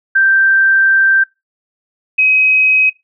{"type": "tone pair in turn", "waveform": "sine", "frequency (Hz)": [1568, 2534], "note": ["G6", "D#7"], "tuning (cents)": [0, 31], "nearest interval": "minor sixth", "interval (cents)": 831, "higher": "second", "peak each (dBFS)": -7, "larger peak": "neither", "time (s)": [[0.15, 1.24], [2.18, 2.9]], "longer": "first", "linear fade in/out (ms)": 10, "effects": ["noise-tail reverb RT60 0.2 s tail -21 dB re dry"]}